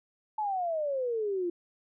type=exponential sweep; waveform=sine; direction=down; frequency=876 to 340 Hz; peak=-28 dBFS; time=0.38-1.5 s; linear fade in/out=5 ms; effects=none